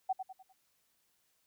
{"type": "tone with echo", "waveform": "sine", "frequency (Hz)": 758, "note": "F#5", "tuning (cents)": 42, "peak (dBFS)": -28, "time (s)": [0.09, 0.13], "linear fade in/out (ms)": 10, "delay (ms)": 100, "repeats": 4, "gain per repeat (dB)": -8, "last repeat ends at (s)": 0.53, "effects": ["white hiss -75 dBFS RMS until 1.46 s"]}